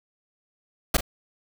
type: noise with echo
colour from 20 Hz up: pink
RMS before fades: -19 dBFS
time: 0.94-0.97 s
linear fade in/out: 5 ms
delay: 39 ms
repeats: 1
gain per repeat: -11 dB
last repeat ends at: 1.009 s
effects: none